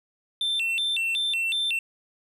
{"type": "tone with vibrato", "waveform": "triangle", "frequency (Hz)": 3100, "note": "G7", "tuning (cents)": -20, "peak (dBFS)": -22, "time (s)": [0.41, 1.79], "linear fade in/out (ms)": 2, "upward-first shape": "square", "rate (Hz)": 2.7, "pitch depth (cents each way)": 240, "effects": []}